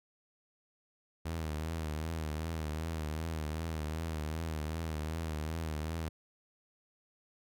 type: tone with vibrato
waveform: sawtooth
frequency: 79.1 Hz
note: D#2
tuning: 29 cents sharp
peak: -31 dBFS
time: 1.25-6.09 s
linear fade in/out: 10 ms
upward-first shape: triangle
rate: 2.6 Hz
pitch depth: 87 cents each way
effects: none